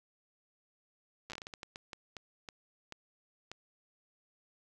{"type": "slowing click train", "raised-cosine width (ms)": 0.2, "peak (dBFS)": -26, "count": 16, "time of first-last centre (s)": [1.3, 3.516], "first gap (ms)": 8, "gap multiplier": 1.36, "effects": []}